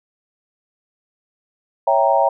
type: chord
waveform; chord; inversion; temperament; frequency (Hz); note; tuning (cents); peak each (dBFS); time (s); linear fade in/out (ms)
sine; C# diminished seventh; none; equal; 554.4 / 659.3 / 784 / 932.3; C#5 / E5 / G5 / Bb5; 0 / 0 / 0 / 0; -18; 1.87-2.29; 5
effects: none